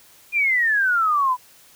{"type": "exponential sweep", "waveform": "sine", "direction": "down", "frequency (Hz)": [2462, 978], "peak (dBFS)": -16, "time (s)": [0.32, 1.37], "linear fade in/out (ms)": 50, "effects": ["white hiss -51 dBFS RMS until 1.75 s"]}